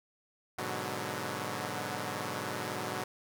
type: chord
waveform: 5% pulse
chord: G# half-diminished seventh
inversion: none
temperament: equal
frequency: 103.83 / 123.47 / 146.83 / 185 Hz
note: G#2 / B2 / D3 / F#3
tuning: 0 / 0 / 0 / 0 cents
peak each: -29 dBFS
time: 0.58-3.04 s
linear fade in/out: 5 ms
effects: none